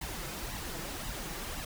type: noise with flanger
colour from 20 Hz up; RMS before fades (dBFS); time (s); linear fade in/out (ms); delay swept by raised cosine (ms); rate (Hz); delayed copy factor
pink; -39; 0.01-1.65; 5; 1 to 6.2; 1.9; +0.7
effects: none